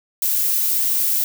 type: noise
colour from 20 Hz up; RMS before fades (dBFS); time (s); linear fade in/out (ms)
violet; -19; 0.22-1.24; 2
effects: none